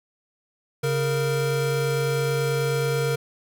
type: tone pair together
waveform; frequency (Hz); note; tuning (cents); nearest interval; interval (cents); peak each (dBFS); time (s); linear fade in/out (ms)
square; 138.59 / 464.9; C#3 / A#4; 0 / -5; octave + major sixth; 2095; -25; 0.83-3.16; 10
effects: none